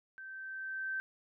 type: tone with level ramp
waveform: sine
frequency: 1552 Hz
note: G6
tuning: 18 cents flat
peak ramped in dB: -45 to -33 dBFS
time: 0.18-1 s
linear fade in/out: 0 ms
effects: none